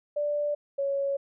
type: tone pair in turn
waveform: sine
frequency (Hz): 587.3 / 555.6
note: D5 / C#5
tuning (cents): 0 / +4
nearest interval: minor second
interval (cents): 96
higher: first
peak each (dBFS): -25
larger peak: neither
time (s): 0.16-0.55 / 0.78-1.17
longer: neither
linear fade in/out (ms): 10
effects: none